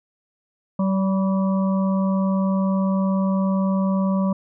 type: harmonic tone with a mistuned harmonic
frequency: 191.6 Hz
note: G3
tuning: 39 cents flat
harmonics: 1 / 3 / 5 / 6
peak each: -18 / -28 / -32 / -34 dBFS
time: 0.79-4.33 s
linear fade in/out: 5 ms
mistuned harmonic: 5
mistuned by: +39 cents
effects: none